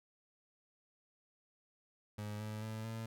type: tone with pitch steps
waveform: 30% pulse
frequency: 104.9 / 107.35 / 109.86 / 112.43 Hz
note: G#2 / A2 / A2 / A2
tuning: +18 / -42 / -2 / +38 cents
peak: -38 dBFS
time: 2.18-3.06 s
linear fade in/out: 5 ms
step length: 220 ms
effects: none